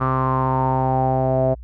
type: tone with low-pass filter sweep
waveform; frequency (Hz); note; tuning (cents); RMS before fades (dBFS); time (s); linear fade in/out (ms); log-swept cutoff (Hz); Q
sawtooth; 130.81; C3; 0; -19; 0-1.55; 20; 1200 to 630; 7.7
effects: added 60 Hz sine -34 dBFS peak until 1.63 s